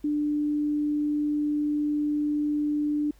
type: tone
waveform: sine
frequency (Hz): 296.4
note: D4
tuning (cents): +16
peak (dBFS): -23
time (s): 0.04-3.11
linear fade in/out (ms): 5
effects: added 50 Hz sine -54 dBFS peak until 3.19 s + pink hiss -63 dBFS RMS until 3.19 s